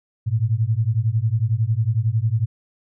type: beating tone pair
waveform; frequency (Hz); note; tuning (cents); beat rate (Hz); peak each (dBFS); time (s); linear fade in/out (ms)
sine; 106.3 / 117.3; G#2 / A#2; +41 / +11; 11; -20; 0.26-2.46; 20
effects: none